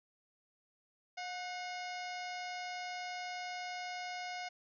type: harmonic tone with a mistuned harmonic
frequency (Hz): 720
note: F#5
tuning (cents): -47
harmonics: 1 / 2 / 3 / 4 / 5 / 6 / 7 / 8 / 9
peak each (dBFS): -42 / -49 / -46 / -53 / -56 / -55 / -51 / -59 / -60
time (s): 1.17-4.49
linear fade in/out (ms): 10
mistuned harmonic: 2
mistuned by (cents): +61
effects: none